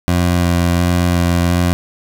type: tone with vibrato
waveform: 20% pulse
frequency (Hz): 87.31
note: F2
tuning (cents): 0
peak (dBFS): -7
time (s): 0.08-1.73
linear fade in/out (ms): 0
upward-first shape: square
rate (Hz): 1.4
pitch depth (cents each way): 12
effects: none